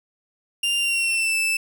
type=tone with pitch glide; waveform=40% pulse; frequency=2794 to 2640 Hz; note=F7 to E7; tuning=0 to +2 cents; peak=-19 dBFS; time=0.63-1.57 s; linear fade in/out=5 ms; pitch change=-98 cents; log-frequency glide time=0.78-1.36 s; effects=none